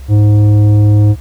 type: tone with tanh clipping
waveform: sine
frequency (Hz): 104.5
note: G#2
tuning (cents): +11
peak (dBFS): -6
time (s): 0.08-1.16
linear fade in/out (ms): 50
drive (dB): 10
effects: added 67 Hz sine -26 dBFS peak until 1.2 s + pink hiss -43 dBFS RMS until 1.2 s